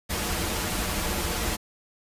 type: noise with comb filter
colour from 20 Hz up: pink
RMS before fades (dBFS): -28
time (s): 0.09-1.57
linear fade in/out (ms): 20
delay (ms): 7.5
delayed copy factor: -0.6
effects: resampled to 32000 Hz